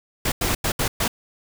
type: noise bursts at uneven times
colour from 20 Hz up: pink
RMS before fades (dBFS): -22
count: 5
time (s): 0.25-0.32 / 0.41-0.55 / 0.64-0.72 / 0.79-0.88 / 1-1.08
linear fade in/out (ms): 5
effects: none